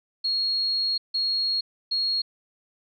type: tone bursts at uneven times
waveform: sine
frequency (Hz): 4295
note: C8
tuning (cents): +44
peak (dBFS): -22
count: 3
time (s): 0.24-0.98 / 1.14-1.61 / 1.91-2.22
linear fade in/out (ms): 10
effects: none